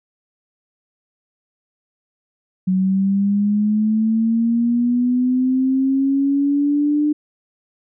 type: linear sweep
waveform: sine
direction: up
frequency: 185 to 300 Hz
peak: -14 dBFS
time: 2.67-7.13 s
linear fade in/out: 10 ms
effects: none